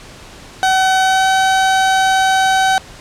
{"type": "tone with pitch glide", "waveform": "30% pulse", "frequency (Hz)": [757, 762.7], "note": ["F#5", "G5"], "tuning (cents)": [39, -48], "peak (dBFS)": -8, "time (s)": [0.63, 2.78], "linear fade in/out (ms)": 0, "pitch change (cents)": 13, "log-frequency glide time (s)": [1.01, 1.27], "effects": ["pink hiss -37 dBFS RMS until 3 s", "low-pass 8000 Hz 12 dB/octave"]}